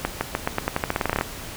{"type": "accelerating click train", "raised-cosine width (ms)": 0.5, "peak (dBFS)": -6, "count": 17, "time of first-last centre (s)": [0.05, 1.211], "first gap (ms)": 160, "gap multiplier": 0.88, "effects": ["pink hiss -36 dBFS RMS until 1.56 s"]}